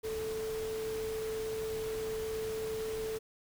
sine tone in noise, 440 Hz, A4, in tune, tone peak -34 dBFS, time 0.03-3.19 s, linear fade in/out 20 ms, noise pink, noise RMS -45 dBFS, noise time 0.03-3.19 s, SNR +8 dB, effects none

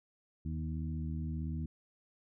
harmonic tone with a mistuned harmonic, 78.5 Hz, D#2, 16 cents sharp, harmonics 1 / 2 / 3 / 4, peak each -37 / -39 / -43 / -49 dBFS, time 0.45-1.66 s, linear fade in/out 5 ms, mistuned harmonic 3, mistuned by +22 cents, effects none

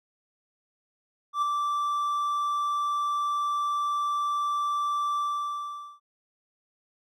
triangle tone with ADSR envelope, 1169 Hz, D6, 8 cents flat, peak -19 dBFS, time 1.33-6 s, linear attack 93 ms, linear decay 5 ms, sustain -4 dB, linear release 810 ms, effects none

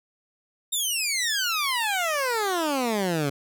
15% pulse exponential sweep, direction down, 3729 to 135.9 Hz, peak -17 dBFS, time 0.72-3.3 s, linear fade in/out 10 ms, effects none

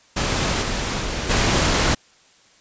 pink noise with level steps, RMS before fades -21 / -24 / -26 / -18 dBFS, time 0.16-1.95 s, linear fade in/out 10 ms, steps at 0.61 / 1 / 1.29 s, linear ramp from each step 20 ms, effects white hiss -54 dBFS RMS until 2.6 s + resampled to 16000 Hz

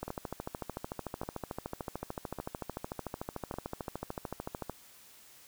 two click trains, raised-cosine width 1 ms, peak -24 / -22 dBFS, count 4 / 64, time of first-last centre 0.08-3.54 / 0.03-4.697 s, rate 0.867 / 13.5 Hz, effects white hiss -57 dBFS RMS until 5.47 s

